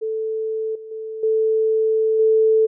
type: tone with level steps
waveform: sine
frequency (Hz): 440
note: A4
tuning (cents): 0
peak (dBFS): -21 / -33 / -27 / -15 / -12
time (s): 0.01-2.67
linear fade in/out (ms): 20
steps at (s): 0.75 / 0.91 / 1.23 / 2.19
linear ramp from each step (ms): 5
effects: none